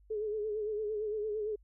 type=tone with vibrato; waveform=sine; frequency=425.6 Hz; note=G#4; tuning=42 cents sharp; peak=-32 dBFS; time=0.1-1.56 s; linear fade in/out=10 ms; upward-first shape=sine; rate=8.8 Hz; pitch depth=56 cents each way; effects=added 50 Hz sine -59 dBFS peak until 1.63 s